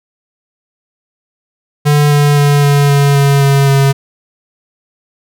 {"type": "tone with pitch steps", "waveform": "square", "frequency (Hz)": [146.9, 145.55, 144.21, 142.88, 141.57, 140.27, 138.98, 137.7], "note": ["D3", "D3", "D3", "D3", "C#3", "C#3", "C#3", "C#3"], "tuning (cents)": [1, -15, -31, -47, 37, 21, 5, -11], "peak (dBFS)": -7, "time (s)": [1.85, 3.93], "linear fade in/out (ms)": 20, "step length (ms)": 260, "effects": []}